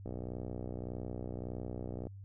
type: click train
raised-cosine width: 2 ms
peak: -28 dBFS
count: 125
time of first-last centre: 0.06-2.07 s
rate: 61.7 Hz
effects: added 98 Hz sine -46 dBFS peak until 2.24 s